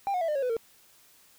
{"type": "tone with pitch steps", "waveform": "triangle", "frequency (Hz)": [795, 724.8, 660.8, 602.5, 549.3, 500.8, 456.6], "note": ["G5", "F#5", "E5", "D5", "C#5", "B4", "A#4"], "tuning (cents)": [24, -36, 4, 44, -16, 24, -36], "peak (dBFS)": -23, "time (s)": [0.07, 0.567], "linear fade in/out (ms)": 0, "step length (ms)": 71, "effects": ["tanh soft clip ceiling -19 dBFS", "white hiss -59 dBFS RMS until 1.38 s"]}